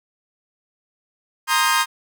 sawtooth chord, C minor seventh, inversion third, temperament equal with one note detuned, 932.3 / 1046.5 / 1244.5 / 1600 Hz, Bb5 / C6 / Eb6 / G6, 0 / 0 / 0 / +35 cents, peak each -18 dBFS, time 1.47-1.86 s, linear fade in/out 50 ms, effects none

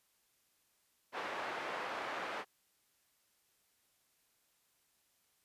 pink band-pass noise, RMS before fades -41 dBFS, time 1.12-2.45 s, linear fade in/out 50 ms, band 570 to 2000 Hz, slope 12 dB/octave, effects white hiss -75 dBFS RMS until 5.44 s + resampled to 32000 Hz

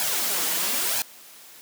white noise with flanger, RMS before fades -25 dBFS, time 0-1.02 s, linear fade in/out 0 ms, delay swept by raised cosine 1.2 to 6.3 ms, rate 1 Hz, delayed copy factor +0.7, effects white hiss -47 dBFS RMS until 1.61 s + high-pass 200 Hz 12 dB/octave

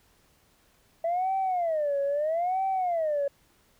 sine tone with vibrato, 656 Hz, E5, 9 cents flat, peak -23 dBFS, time 1.04-3.28 s, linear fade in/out 5 ms, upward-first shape sine, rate 0.77 Hz, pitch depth 280 cents each way, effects tanh soft clip ceiling -21 dBFS + pink hiss -64 dBFS RMS until 3.79 s

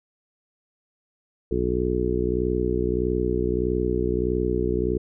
harmonic tone, 61.6 Hz, B1, 4 cents flat, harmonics 1 / 2 / 3 / 4 / 5 / 6 / 7, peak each -28 / -32 / -31 / -32 / -30 / -26 / -27 dBFS, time 1.51-4.98 s, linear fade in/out 5 ms, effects none

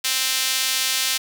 sawtooth tone with high-pass filter, 261.6 Hz, C4, in tune, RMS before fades -22 dBFS, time 0.04-1.18 s, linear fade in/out 10 ms, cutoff 3300 Hz, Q 0.91, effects none

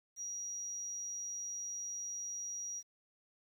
sine tone, 5750 Hz, F8, 50 cents sharp, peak -39 dBFS, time 0.16-2.83 s, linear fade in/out 50 ms, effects 11-bit

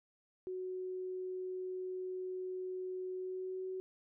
sine tone with pitch glide, 370 to 374.5 Hz, F#4 to F#4, 0 to +21 cents, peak -38 dBFS, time 0.47-3.8 s, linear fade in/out 0 ms, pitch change +21 cents, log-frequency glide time 3.13-3.65 s, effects none

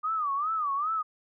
sine tone with vibrato, 1205 Hz, D6, 44 cents sharp, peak -26 dBFS, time 0.03-1.03 s, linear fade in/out 20 ms, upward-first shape sine, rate 2.5 Hz, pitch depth 160 cents each way, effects none

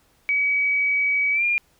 sine tone with pitch glide, 2273 to 2408 Hz, C#7 to D7, +43 to +43 cents, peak -18 dBFS, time 0.29-1.58 s, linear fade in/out 0 ms, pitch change +100 cents, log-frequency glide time 1.32-1.44 s, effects pink hiss -61 dBFS RMS until 1.79 s

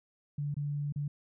sine tone with dropouts, 145.1 Hz, D3, 21 cents flat, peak -31 dBFS, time 0.38-1.08 s, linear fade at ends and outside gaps 5 ms, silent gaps 0.543-0.566 / 0.924-0.959 s, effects none

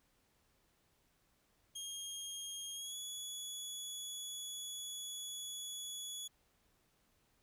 20% pulse tone with pitch glide, 3242 to 3391 Hz, G#7 to G#7, -42 to +35 cents, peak -37 dBFS, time 1.75-6.28 s, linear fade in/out 10 ms, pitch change +77 cents, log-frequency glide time 2.74-2.96 s, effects pink hiss -75 dBFS RMS until 7.42 s

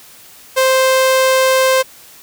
sawtooth tone, 523.3 Hz, C5, in tune, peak -6 dBFS, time 0.56-1.83 s, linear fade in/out 20 ms, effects white hiss -41 dBFS RMS until 2.22 s

